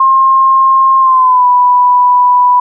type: tone with pitch glide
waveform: sine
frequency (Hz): 1065 to 988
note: C6 to B5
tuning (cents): +30 to 0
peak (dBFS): -4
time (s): 0-2.6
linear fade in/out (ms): 5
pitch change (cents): -130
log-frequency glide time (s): 0.99-1.46
effects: none